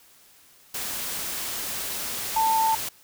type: tone in noise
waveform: sine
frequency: 890 Hz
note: A5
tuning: 20 cents sharp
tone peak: -19 dBFS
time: 2.36-2.75 s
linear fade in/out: 5 ms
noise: white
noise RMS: -31 dBFS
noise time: 0.74-2.89 s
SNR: +9 dB
effects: white hiss -55 dBFS RMS until 3.03 s